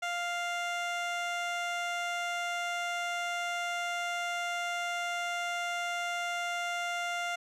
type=tone with low-pass filter; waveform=15% pulse; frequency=698.5 Hz; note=F5; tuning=in tune; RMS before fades=-34 dBFS; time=0.02-7.36 s; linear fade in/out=10 ms; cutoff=8000 Hz; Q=0.55; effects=none